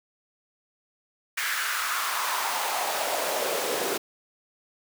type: noise with high-pass filter sweep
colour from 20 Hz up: pink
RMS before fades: -28 dBFS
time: 1.37-3.98 s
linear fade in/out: 10 ms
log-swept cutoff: 1700 to 390 Hz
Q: 2.9
effects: none

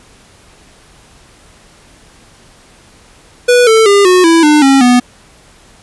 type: tone with pitch steps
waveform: square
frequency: 490 / 444.2 / 402.6 / 365 / 330.8 / 299.9 / 271.8 / 246.4 Hz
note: B4 / A4 / G4 / F#4 / E4 / D4 / C#4 / B3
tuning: -14 / +16 / +46 / -24 / +6 / +36 / -34 / -4 cents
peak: -5 dBFS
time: 3.48-5 s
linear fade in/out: 10 ms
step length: 190 ms
effects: pink hiss -43 dBFS RMS until 5.82 s + resampled to 24000 Hz

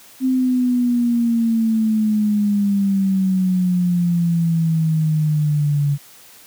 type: exponential sweep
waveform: sine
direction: down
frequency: 261.6 to 141.8 Hz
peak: -14 dBFS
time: 0.2-5.98 s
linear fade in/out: 50 ms
effects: white hiss -45 dBFS RMS until 6.46 s + high-pass 80 Hz 12 dB/octave

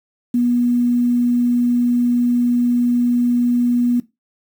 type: tone with quantisation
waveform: sine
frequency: 242.4 Hz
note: B3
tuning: 32 cents flat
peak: -13 dBFS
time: 0.34-4 s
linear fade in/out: 5 ms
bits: 7
effects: noise-tail reverb RT60 0.2 s tail -17 dB re dry

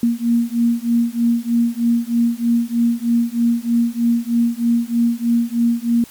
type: beating tone pair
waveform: sine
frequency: 233.2 / 236.4 Hz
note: A#3 / A#3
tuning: +1 / +24 cents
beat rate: 3.2 Hz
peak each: -17 dBFS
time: 0.03-6.04 s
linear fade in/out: 2 ms
effects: white hiss -43 dBFS RMS until 6.1 s + MP3 96 kbps

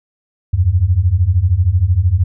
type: beating tone pair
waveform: sine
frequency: 82.41 / 95.41 Hz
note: E2 / G2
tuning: 0 / -46 cents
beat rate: 13 Hz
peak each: -14 / -12 dBFS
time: 0.53-2.24 s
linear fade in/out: 10 ms
effects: none

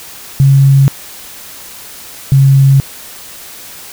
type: tone pair in turn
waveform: sine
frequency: 137 / 136.31 Hz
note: C#3 / C#3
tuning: -20 / -29 cents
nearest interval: unison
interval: 9 cents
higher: first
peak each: -3 dBFS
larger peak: neither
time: 0.4-0.88 / 2.32-2.8 s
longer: neither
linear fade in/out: 0 ms
effects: white hiss -31 dBFS RMS until 3.92 s

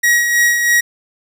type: tone with tremolo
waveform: 45% pulse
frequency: 1903 Hz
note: A#6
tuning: 35 cents sharp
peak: -9 dBFS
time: 0.03-0.81 s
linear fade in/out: 10 ms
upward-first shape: sine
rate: 3.1 Hz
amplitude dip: 45%
effects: none

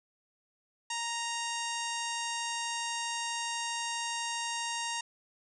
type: harmonic tone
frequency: 932.3 Hz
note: A#5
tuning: in tune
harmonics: 1 / 2 / 3 / 4 / 5 / 6 / 7 / 8 / 9 / 10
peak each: -37 / -41 / -40 / -43 / -46 / -43 / -43 / -44 / -49 / -49 dBFS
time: 0.9-5.01 s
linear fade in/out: 5 ms
effects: none

